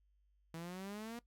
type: exponential sweep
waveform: sawtooth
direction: up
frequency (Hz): 161.6 to 240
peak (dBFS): -40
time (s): 0.54-1.19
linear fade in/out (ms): 2
effects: noise-tail reverb RT60 0.1 s tail -19 dB re dry + added 50 Hz sine -70 dBFS peak until 1.26 s